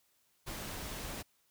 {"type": "noise", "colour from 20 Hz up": "pink", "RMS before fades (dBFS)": -42, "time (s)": [0.46, 1.23], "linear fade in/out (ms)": 20, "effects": ["white hiss -73 dBFS RMS until 1.5 s"]}